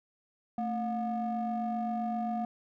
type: ring-modulated tone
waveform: triangle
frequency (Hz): 246.9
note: B3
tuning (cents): 0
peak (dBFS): -25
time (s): 0.58-2.45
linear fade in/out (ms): 2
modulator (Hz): 470
effects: none